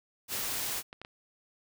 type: noise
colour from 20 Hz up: white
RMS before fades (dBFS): -34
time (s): 0.28-0.83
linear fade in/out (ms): 50
type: clicks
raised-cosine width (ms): 0.3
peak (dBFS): -28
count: 5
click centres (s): 0.603 / 0.697 / 0.929 / 1.016 / 1.049
effects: none